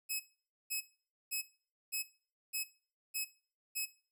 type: tone bursts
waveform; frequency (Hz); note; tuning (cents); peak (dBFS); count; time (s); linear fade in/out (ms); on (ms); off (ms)
5% pulse; 2565; E7; -48; -26; 7; 0.09-3.86; 20; 110; 500
effects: noise-tail reverb RT60 0.4 s tail -17 dB re dry